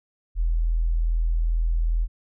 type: tone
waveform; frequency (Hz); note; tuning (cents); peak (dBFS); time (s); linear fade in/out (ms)
sine; 41.2; E1; 0; -19; 0.35-2.08; 50
effects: none